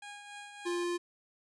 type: tone with tremolo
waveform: 15% pulse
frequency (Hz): 819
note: G#5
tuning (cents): -24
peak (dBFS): -37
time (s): 0.02-0.84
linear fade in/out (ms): 5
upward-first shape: triangle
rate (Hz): 3.5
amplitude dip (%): 50
type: tone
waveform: square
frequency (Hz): 349.2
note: F4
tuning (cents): 0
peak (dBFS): -32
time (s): 0.65-0.98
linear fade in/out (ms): 20
effects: resampled to 24000 Hz